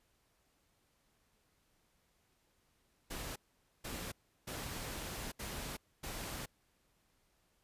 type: noise bursts at uneven times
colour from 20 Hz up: pink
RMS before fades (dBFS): -43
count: 5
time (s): 3.1-3.36 / 3.84-4.12 / 4.47-5.32 / 5.39-5.77 / 6.03-6.46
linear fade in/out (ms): 10
effects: pink hiss -75 dBFS RMS until 7.63 s + resampled to 32000 Hz